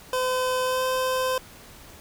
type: tone with pitch glide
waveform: 25% pulse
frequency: 510 to 515.3 Hz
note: C5 to C5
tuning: -44 to -27 cents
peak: -19 dBFS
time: 0.13-1.38 s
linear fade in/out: 2 ms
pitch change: +17 cents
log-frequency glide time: 0.64-0.83 s
effects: pink hiss -47 dBFS RMS until 2 s